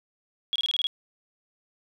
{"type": "tone bursts", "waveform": "sine", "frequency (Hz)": 3322, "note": "G#7", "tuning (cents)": 0, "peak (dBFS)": -23, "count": 7, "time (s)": [0.53, 0.869], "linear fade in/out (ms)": 0, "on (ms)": 27, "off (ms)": 25, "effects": []}